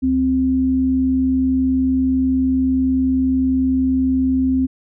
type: tone pair together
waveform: sine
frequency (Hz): 70.16 / 260.8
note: C#2 / C4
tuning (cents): +21 / -5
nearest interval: octave + major seventh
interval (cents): 2274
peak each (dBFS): -25 / -14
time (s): 0.02-4.67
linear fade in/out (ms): 20
effects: none

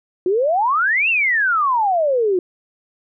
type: exponential two-way sweep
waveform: sine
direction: up then down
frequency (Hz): 349.2 to 2794 to 349.2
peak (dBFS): -14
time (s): 0.26-2.39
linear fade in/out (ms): 2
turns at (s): 1.09
effects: none

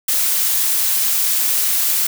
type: noise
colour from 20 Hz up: blue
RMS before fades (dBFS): -17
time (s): 0.08-2.07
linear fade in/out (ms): 5
effects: none

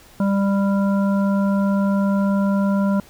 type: harmonic tone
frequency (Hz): 198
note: G3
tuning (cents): +18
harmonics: 1 / 3 / 5 / 7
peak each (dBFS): -16 / -26 / -30 / -33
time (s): 0.2-3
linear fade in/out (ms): 2
effects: pink hiss -48 dBFS RMS until 3.09 s

